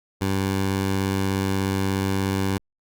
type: tone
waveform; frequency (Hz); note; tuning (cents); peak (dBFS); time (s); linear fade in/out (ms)
15% pulse; 96.7; G2; -23; -15; 0.21-2.58; 5
effects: Opus 48 kbps